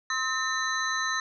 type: tone cluster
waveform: sine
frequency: 1046 / 1282 / 1809 / 3992 / 6220 Hz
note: C6 / E6 / A6 / B7 / G8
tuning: -1 / -49 / +48 / +18 / -14 cents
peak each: -35 / -32 / -29 / -34 / -37 dBFS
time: 0.1-1.2 s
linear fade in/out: 2 ms
effects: none